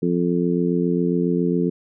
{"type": "harmonic tone", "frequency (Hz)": 87.31, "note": "F2", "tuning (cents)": 0, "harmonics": [2, 3, 4, 5], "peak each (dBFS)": [-21, -23, -24, -25], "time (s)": [0.02, 1.7], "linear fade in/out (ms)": 10, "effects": []}